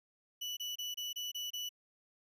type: tone bursts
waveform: 35% pulse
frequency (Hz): 2960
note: F#7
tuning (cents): 0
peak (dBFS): -36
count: 7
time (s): 0.41-1.692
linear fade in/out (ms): 10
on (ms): 160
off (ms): 27
effects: none